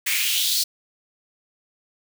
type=noise with high-pass filter sweep; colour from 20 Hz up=white; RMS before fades=-22 dBFS; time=0.06-0.64 s; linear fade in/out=10 ms; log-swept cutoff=2000 to 4600 Hz; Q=3.7; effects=none